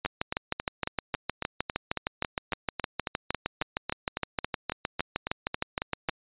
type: two click trains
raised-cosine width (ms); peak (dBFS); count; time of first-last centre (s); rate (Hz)
0.3; -11 / -13; 40 / 23; 0.06-6.088 / 0.05-6.094; 6.47 / 3.64
effects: resampled to 8000 Hz